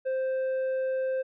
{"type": "tone with tanh clipping", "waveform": "sine", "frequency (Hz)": 523.3, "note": "C5", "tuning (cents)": 0, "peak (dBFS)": -27, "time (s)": [0.05, 1.23], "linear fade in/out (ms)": 20, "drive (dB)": 5, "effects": []}